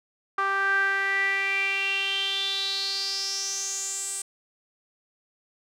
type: tone with band-pass filter sweep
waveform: sawtooth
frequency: 392 Hz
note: G4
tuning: in tune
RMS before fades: -27 dBFS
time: 0.38-4.22 s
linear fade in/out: 5 ms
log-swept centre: 1300 to 8400 Hz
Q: 7.3
effects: none